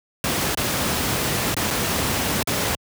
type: noise with dropouts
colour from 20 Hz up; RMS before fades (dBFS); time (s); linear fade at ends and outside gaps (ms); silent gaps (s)
pink; -22; 0.24-2.75; 1; 0.548-0.573 / 1.544-1.566 / 1.705-1.709 / 2.428-2.473
effects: high-pass 80 Hz 12 dB/octave